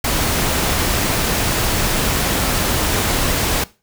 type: noise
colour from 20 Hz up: pink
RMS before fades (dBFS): -18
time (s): 0.04-3.64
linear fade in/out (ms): 5
effects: noise-tail reverb RT60 0.3 s tail -19 dB re dry